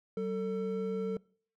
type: tone pair together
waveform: triangle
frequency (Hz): 190.81 / 446.8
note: G3 / A4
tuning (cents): -46 / +27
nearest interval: octave + minor third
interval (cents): 1473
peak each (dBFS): -34 / -31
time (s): 0.17-1.17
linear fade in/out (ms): 2
effects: noise-tail reverb RT60 0.5 s tail -23 dB re dry